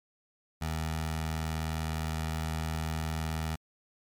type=tone with notch filter; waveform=15% pulse; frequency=79.5 Hz; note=D#2; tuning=38 cents sharp; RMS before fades=-33 dBFS; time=0.61-3.56 s; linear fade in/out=10 ms; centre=310 Hz; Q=1; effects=MP3 96 kbps